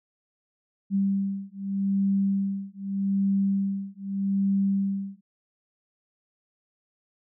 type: beating tone pair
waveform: sine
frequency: 196 / 196.82 Hz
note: G3 / G3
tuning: 0 / +7 cents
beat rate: 0.82 Hz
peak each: -26 / -26 dBFS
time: 0.9-5.21 s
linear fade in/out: 50 ms
effects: none